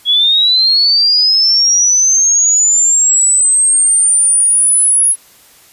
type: linear sweep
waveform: sine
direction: up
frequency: 3322 to 10548 Hz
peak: -7 dBFS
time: 0.05-5.16 s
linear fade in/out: 50 ms
effects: white hiss -44 dBFS RMS until 5.72 s + resampled to 32000 Hz